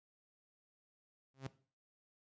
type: tone with exponential growth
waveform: sawtooth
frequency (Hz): 134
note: C3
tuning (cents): +42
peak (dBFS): -34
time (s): 1.34-1.47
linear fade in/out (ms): 2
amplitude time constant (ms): 27
effects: noise-tail reverb RT60 0.4 s tail -17 dB re dry + resampled to 16000 Hz